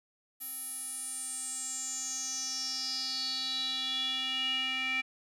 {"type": "tone with band-pass filter sweep", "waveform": "square", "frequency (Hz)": 261.1, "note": "C4", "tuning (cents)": -3, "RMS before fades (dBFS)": -35, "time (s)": [0.4, 5.02], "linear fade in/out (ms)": 20, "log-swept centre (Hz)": [12000, 2400], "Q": 8.3, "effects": []}